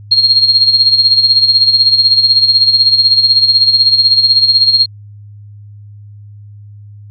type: tone with tremolo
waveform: sine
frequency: 4246 Hz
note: C8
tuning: 25 cents sharp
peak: -3 dBFS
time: 0.11-4.86 s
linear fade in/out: 10 ms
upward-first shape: sine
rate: 16 Hz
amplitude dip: 65%
effects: added 103 Hz sine -31 dBFS peak until 7.1 s